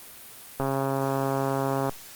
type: click train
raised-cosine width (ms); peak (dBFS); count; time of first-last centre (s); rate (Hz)
1; -13; 177; 0.6-1.894; 136
effects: white hiss -45 dBFS RMS until 2.15 s + Opus 32 kbps